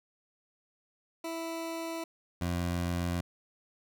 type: tone pair in turn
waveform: 20% pulse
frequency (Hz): 329.6 / 87.3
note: E4 / F2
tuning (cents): 0 / 0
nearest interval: octave + major seventh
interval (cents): 2300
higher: first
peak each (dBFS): -30 / -25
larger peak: second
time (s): 1.24-2.04 / 2.41-3.21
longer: neither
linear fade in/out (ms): 5
effects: none